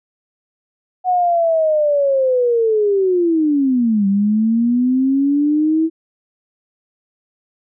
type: linear two-way sweep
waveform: sine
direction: down then up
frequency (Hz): 740 to 194.4 to 326.4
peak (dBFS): -12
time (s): 1.04-5.9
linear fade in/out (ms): 50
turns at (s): 4.07
effects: none